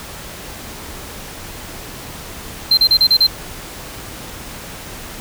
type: tone bursts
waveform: sine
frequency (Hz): 4133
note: C8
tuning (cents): -22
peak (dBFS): -5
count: 6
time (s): 2.71-3.268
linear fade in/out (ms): 5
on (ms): 63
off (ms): 36
effects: tanh soft clip ceiling -7 dBFS + pink hiss -32 dBFS RMS until 5.2 s